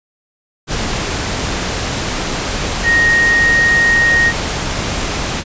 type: tone in noise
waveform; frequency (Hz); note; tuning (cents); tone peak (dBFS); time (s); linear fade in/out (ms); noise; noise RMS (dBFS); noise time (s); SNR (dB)
sine; 1867; A#6; +2; -9; 2.83-4.33; 50; pink; -19; 0.67-5.44; +7
effects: resampled to 16000 Hz